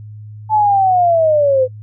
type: linear sweep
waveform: sine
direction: down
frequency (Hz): 875 to 501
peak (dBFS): -9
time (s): 0.49-1.68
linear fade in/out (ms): 50
effects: noise-tail reverb RT60 0.1 s tail -26 dB re dry + added 106 Hz sine -30 dBFS peak until 1.82 s